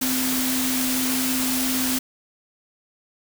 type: tone in noise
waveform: sine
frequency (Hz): 257.6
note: C4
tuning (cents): -27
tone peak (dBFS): -24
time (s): 0.01-1.99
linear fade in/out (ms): 10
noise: white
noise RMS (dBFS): -25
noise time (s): 0.01-1.99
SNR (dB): -2
effects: none